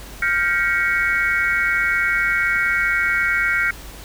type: chord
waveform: sine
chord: G half-diminished seventh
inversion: third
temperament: equal with one note detuned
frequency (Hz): 1396.9 / 1568 / 1909.3 / 2217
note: F6 / G6 / Bb6 / Db7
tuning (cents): 0 / 0 / +41 / 0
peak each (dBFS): -22 / -23 / -22 / -21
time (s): 0.22-3.71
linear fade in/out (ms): 5
effects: added 50 Hz sine -38 dBFS peak until 4.04 s + pink hiss -39 dBFS RMS until 4.04 s